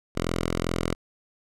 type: tone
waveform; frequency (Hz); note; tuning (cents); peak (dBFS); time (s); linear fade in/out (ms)
5% pulse; 42.53; F1; -45; -14; 0.15-0.95; 20
effects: low-pass 10000 Hz 12 dB/octave